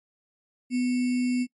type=tone with sample-and-hold; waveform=sine; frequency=248.9 Hz; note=B3; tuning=14 cents sharp; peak=-22 dBFS; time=0.7-1.47 s; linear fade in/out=50 ms; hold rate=2450 Hz; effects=noise-tail reverb RT60 0.1 s tail -22 dB re dry + MP3 48 kbps